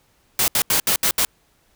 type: noise bursts at uneven times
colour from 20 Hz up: white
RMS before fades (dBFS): -18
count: 6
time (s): 0.39-0.48 / 0.55-0.62 / 0.7-0.8 / 0.87-0.96 / 1.03-1.11 / 1.18-1.25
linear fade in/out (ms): 2
effects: pink hiss -61 dBFS RMS until 1.75 s